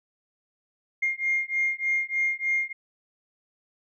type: beating tone pair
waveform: sine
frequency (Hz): 2121 / 2124.3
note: C7 / C7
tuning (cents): +23 / +26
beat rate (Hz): 3.3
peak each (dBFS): -26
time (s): 1.02-2.73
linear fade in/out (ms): 10
effects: tanh soft clip ceiling -16 dBFS